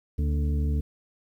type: harmonic tone with a mistuned harmonic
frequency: 73.42 Hz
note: D2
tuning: in tune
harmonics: 1 / 2 / 3 / 4 / 6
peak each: -23 / -32 / -35 / -39 / -42 dBFS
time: 0.18-0.81 s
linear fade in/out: 10 ms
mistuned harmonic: 3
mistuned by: +54 cents
effects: 10-bit